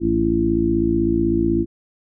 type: harmonic tone with a mistuned harmonic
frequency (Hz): 56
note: A1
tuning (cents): +31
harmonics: 1 / 2 / 3 / 4 / 5 / 6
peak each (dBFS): -26 / -28 / -28 / -24 / -23 / -18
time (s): 0-1.66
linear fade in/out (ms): 50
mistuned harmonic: 2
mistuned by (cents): -55
effects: none